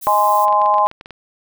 violet noise, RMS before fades -30 dBFS, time 0.01-0.46 s, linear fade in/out 20 ms
harmonic tone, 207.7 Hz, G#3, in tune, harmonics 3 / 4 / 5, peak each -20 / -15 / -14 dBFS, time 0.07-0.87 s, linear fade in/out 0 ms
clicks, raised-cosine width 0.3 ms, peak -19 dBFS, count 11, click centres 0.482 / 0.526 / 0.617 / 0.66 / 0.741 / 0.783 / 0.864 / 0.914 / 1.011 / 1.059 / 1.107 s
effects none

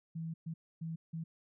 sine tone bursts at uneven times, 163.2 Hz, E3, 17 cents flat, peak -37 dBFS, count 4, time 0.15-0.34 / 0.46-0.54 / 0.81-0.96 / 1.13-1.24 s, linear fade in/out 10 ms, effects none

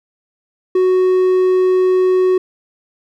triangle tone, 370 Hz, F#4, in tune, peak -8 dBFS, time 0.75-2.38 s, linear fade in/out 5 ms, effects none

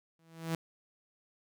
sawtooth tone with exponential growth, 163.8 Hz, E3, 11 cents flat, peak -25 dBFS, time 0.19-0.55 s, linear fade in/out 2 ms, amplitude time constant 78 ms, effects none

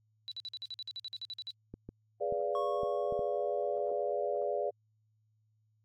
sine tone bursts, 3951 Hz, B7, in tune, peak -38 dBFS, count 15, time 0.28-1.506 s, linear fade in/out 0 ms, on 36 ms, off 49 ms
clicks, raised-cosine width 3 ms, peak -31 dBFS, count 6, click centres 1.74 / 1.89 / 2.324 / 2.833 / 3.124 / 3.193 s
sine chord, G# diminished seventh, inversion none, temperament equal with one note detuned, 415.3 / 493.9 / 581.9 / 698.5 Hz, G#4 / B4 / D5 / F5, 0 / 0 / -16 / 0 cents, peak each -36 / -37 / -34 / -38 dBFS, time 2.2-4.71 s, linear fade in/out 20 ms
triangle tone with exponential decay, 1100 Hz, C#6, 14 cents flat, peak -32 dBFS, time 2.55-4.12 s, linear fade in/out 1 ms, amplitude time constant 340 ms
effects added 108 Hz sine -70 dBFS peak until 5.84 s + AAC 48 kbps

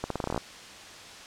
accelerating click train, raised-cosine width 1 ms, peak -15 dBFS, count 11, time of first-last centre 0.04-0.377 s, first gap 63 ms, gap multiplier 0.85, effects white hiss -45 dBFS RMS until 1.26 s + low-pass 6000 Hz 12 dB/octave

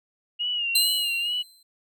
sine tone with vibrato, 2850 Hz, F7, 34 cents sharp, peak -24 dBFS, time 0.39-1.43 s, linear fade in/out 20 ms, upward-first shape sine, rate 2.3 Hz, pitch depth 65 cents each way
sawtooth tone with exponential decay, 4094 Hz, C8, 38 cents flat, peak -14 dBFS, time 0.75-1.63 s, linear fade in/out 5 ms, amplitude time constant 190 ms
effects none

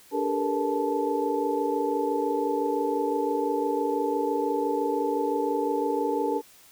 sine tone cluster, 291 / 402.4 / 450.2 / 476.1 / 872 Hz, D4 / G4 / A4 / A#4 / A5, -16 / +45 / +40 / +37 / -16 cents, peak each -30 dBFS, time 0.11-6.42 s, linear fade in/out 50 ms, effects white hiss -54 dBFS RMS until 6.71 s

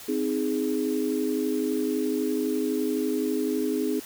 sine chord, Ab major, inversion first, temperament just, 259.6 / 311.5 / 415.3 Hz, C4 / Eb4 / Ab4, -13 / +2 / 0 cents, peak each -28 dBFS, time 0.08-4 s, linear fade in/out 10 ms, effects white hiss -43 dBFS RMS until 4.05 s

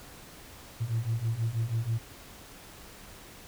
sine beating tone pair, 110.7 / 116.9 Hz, A2 / A#2, +11 / +5 cents, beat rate 6.2 Hz, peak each -30 / -28 dBFS, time 0.8-1.99 s, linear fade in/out 20 ms, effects tanh soft clip ceiling -23 dBFS + pink hiss -49 dBFS RMS until 3.47 s

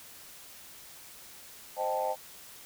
sine chord, A half-diminished seventh, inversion first, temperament equal, 523.3 / 622.3 / 784 / 880 Hz, C5 / Eb5 / G5 / A5, 0 / 0 / 0 / 0 cents, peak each -33 dBFS, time 1.76-2.16 s, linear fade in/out 50 ms, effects tanh soft clip ceiling -20 dBFS + white hiss -50 dBFS RMS until 2.65 s

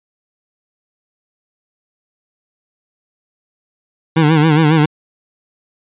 25% pulse tone with vibrato, 155.56 Hz, D#3, in tune, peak -5 dBFS, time 4.16-4.86 s, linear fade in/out 10 ms, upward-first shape sine, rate 7.3 Hz, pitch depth 92 cents each way, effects resampled to 8000 Hz

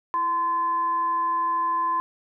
sine tone with frequency modulation, 1029 Hz, C6, 29 cents flat, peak -21 dBFS, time 0.14-2 s, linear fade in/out 0 ms, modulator 697 Hz, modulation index 0.2, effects none

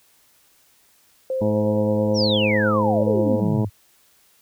sine tone, 523.3 Hz, C5, in tune, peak -21 dBFS, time 1.3-3.4 s, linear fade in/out 2 ms
harmonic tone, 106.5 Hz, G#2, 44 cents sharp, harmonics 1 / 2 / 3 / 4 / 5 / 6 / 7 / 8 / 9, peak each -25 / -22 / -28 / -30 / -34 / -35 / -43 / -38 / -38 dBFS, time 1.41-3.65 s, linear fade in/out 5 ms
sine exponential sweep, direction down, 5920 to 92.5 Hz, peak -21 dBFS, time 2.14-3.7 s, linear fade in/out 50 ms
effects white hiss -58 dBFS RMS until 4.41 s

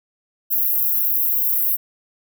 pink high-pass noise, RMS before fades -19 dBFS, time 0.5-1.77 s, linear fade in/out 20 ms, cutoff 12000 Hz, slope 96 dB/octave, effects none

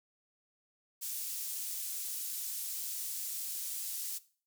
pink high-pass noise, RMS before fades -39 dBFS, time 1.01-4.19 s, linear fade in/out 20 ms, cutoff 7900 Hz, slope 12 dB/octave, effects noise-tail reverb RT60 0.4 s tail -17 dB re dry

